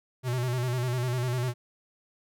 square tone with vibrato, 124.6 Hz, B2, 16 cents sharp, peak -27 dBFS, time 0.23-1.54 s, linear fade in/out 50 ms, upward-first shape square, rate 10 Hz, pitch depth 53 cents each way, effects none

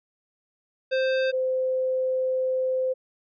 square / sine tone pair in turn, 523.3 / 517 Hz, C5 / C5, 0 / -21 cents, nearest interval unison, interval 21 cents, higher first, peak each -22 dBFS, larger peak neither, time 0.91-1.32 / 1.32-2.94 s, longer second, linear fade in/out 20 ms, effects resampled to 11025 Hz

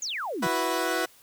sine exponential sweep, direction down, 7140 to 150.8 Hz, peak -29 dBFS, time 0.02-0.47 s, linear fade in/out 2 ms
15% pulse chord, E suspended second, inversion none, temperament equal, 329.6 / 370 / 493.9 Hz, E4 / F#4 / B4, 0 / 0 / 0 cents, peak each -23 dBFS, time 0.42-1.06 s, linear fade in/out 10 ms
effects white hiss -56 dBFS RMS until 1.22 s

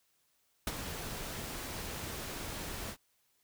pink noise with ADSR envelope, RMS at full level -32 dBFS, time 0.67-2.97 s, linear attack 3 ms, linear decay 33 ms, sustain -9 dB, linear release 72 ms, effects white hiss -74 dBFS RMS until 3.43 s

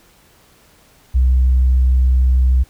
sine tone, 63.8 Hz, C2, 43 cents flat, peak -8 dBFS, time 1.14-2.64 s, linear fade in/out 20 ms, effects tanh soft clip ceiling -7 dBFS + pink hiss -51 dBFS RMS until 2.69 s

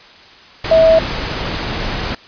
sine tone in noise, 648 Hz, E5, 30 cents flat, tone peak -6 dBFS, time 0.71-0.99 s, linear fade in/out 5 ms, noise pink, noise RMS -21 dBFS, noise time 0.64-2.15 s, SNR +12 dB, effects white hiss -41 dBFS RMS until 2.27 s + resampled to 11025 Hz

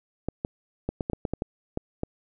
clicks, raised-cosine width 2 ms, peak -14 dBFS, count 11, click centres 0.286 / 0.449 / 0.89 / 1.008 / 1.099 / 1.133 / 1.252 / 1.336 / 1.421 / 1.774 / 2.034 s, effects none

